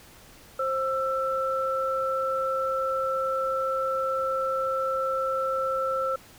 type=tone pair together; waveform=sine; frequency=529 / 1333 Hz; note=C5 / E6; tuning=+19 / +19 cents; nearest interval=octave + major third; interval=1600 cents; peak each=-27 dBFS; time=0.59-6.16 s; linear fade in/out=5 ms; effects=pink hiss -51 dBFS RMS until 6.38 s